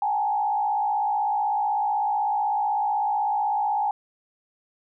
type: tone with frequency modulation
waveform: sine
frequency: 832 Hz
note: G#5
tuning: 3 cents sharp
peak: -21 dBFS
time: 0.02-3.91 s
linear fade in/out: 2 ms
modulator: 56 Hz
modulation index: 0.93
effects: none